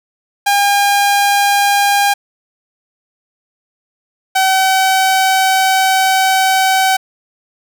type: tone pair in turn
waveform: sawtooth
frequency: 807 / 761.7 Hz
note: G#5 / G5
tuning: -50 / -50 cents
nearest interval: minor second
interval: 100 cents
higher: first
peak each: -6 dBFS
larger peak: neither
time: 0.46-2.14 / 4.35-6.97 s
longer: second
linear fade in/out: 10 ms
effects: none